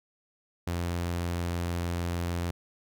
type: tone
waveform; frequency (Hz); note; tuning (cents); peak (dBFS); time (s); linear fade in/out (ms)
sawtooth; 86.5; F2; -16; -25; 0.67-2.51; 5
effects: none